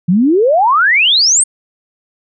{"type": "exponential sweep", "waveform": "sine", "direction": "up", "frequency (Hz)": [164.81, 8870], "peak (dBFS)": -7, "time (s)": [0.08, 1.44], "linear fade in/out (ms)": 10, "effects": []}